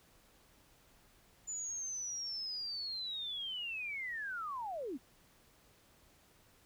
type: linear sweep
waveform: sine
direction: down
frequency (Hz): 7040 to 228.6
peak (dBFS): -38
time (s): 1.47-4.98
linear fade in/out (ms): 20
effects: pink hiss -66 dBFS RMS until 6.65 s